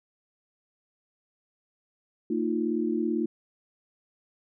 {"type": "chord", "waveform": "sine", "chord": "Bb suspended fourth", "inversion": "none", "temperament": "equal with one note detuned", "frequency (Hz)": [227.5, 311.1, 349.2], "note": ["Bb3", "Eb4", "F4"], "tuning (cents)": [-42, 0, 0], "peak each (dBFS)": -29, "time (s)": [2.3, 3.26], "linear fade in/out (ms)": 5, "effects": []}